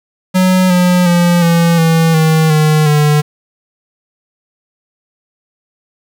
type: tone with pitch steps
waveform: square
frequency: 185 / 179.42 / 174.01 / 168.77 / 163.68 / 158.74 / 153.96 / 149.31 Hz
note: F#3 / F3 / F3 / E3 / E3 / D#3 / D#3 / D3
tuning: 0 / +47 / -6 / +41 / -12 / +35 / -18 / +29 cents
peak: -8 dBFS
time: 0.34-3.22 s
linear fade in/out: 20 ms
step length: 360 ms
effects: 7-bit